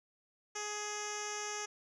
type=tone with low-pass filter; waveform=10% pulse; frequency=418.2 Hz; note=G#4; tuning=12 cents sharp; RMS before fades=-40 dBFS; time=0.55-1.66 s; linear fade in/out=10 ms; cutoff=6400 Hz; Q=4.1; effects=none